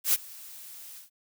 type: noise with ADSR envelope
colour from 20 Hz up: blue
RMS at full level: -21 dBFS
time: 0.04-1.1 s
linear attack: 96 ms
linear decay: 29 ms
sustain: -24 dB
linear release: 130 ms
effects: none

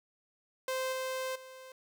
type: tone with level steps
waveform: sawtooth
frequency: 520 Hz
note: C5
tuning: 11 cents flat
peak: -28 / -30 / -44 dBFS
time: 0.68-1.72 s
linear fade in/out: 2 ms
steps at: 0.92 / 1.35 s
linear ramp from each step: 10 ms
effects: none

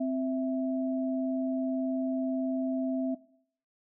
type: tone pair together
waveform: sine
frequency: 260.9 / 657.4 Hz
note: C4 / E5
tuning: -5 / -5 cents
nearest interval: octave + major third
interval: 1600 cents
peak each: -28 / -33 dBFS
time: 0-3.15 s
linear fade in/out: 10 ms
effects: noise-tail reverb RT60 0.6 s tail -19 dB re dry

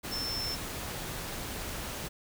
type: tone in noise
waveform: sine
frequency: 5340 Hz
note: E8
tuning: 22 cents sharp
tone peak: -33 dBFS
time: 0.11-0.56 s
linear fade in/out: 20 ms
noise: pink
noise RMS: -38 dBFS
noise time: 0.03-2.09 s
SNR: +2 dB
effects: none

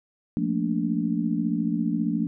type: chord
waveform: sine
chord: Bb major seventh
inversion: second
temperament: just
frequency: 174.81 / 218.5 / 233.1 / 291.4 Hz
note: F3 / A3 / Bb3 / D4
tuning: +2 / -12 / 0 / -13 cents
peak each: -28 dBFS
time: 0.37-2.27 s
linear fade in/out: 0 ms
effects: none

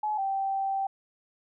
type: tone pair in turn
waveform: sine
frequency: 850 / 779.3 Hz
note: G#5 / G5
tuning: +40 / -10 cents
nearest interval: major second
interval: 150 cents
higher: first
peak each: -26 dBFS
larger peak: neither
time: 0.03-0.18 / 0.18-0.87 s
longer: second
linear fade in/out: 5 ms
effects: none

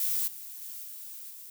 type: noise with level steps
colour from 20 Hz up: violet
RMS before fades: -29 / -43 / -41 / -43 / -46 dBFS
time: 0-1.5 s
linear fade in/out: 2 ms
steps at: 0.27 / 0.61 / 0.83 / 1.3 s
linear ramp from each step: 10 ms
effects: none

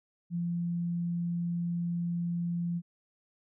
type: tone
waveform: sine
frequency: 172.1 Hz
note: F3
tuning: 25 cents flat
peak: -29 dBFS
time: 0.3-2.82 s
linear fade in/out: 50 ms
effects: none

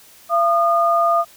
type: tone pair together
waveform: sine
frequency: 680 / 1220 Hz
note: F5 / D#6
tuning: -46 / -34 cents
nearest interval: minor seventh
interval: 1012 cents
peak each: -16 dBFS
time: 0.29-1.25 s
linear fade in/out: 50 ms
effects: white hiss -47 dBFS RMS until 1.36 s

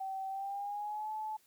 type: tone with pitch glide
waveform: sine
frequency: 770 to 864.3 Hz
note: G5 to A5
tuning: -31 to -31 cents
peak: -36 dBFS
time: 0-1.37 s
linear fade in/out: 10 ms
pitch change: +200 cents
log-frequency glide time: 0.28-1.11 s
effects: white hiss -68 dBFS RMS until 1.46 s

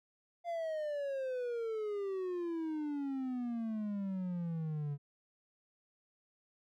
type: exponential sweep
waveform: triangle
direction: down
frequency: 696 to 141.2 Hz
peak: -33 dBFS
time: 0.44-4.98 s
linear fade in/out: 50 ms
effects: none

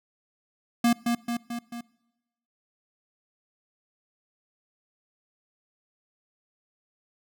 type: tone with echo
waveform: square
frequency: 236.4 Hz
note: A#3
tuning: 24 cents sharp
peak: -19 dBFS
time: 0.84-0.93 s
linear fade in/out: 5 ms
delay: 220 ms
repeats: 4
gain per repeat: -4 dB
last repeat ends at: 1.81 s
effects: noise-tail reverb RT60 1.0 s tail -23 dB re dry

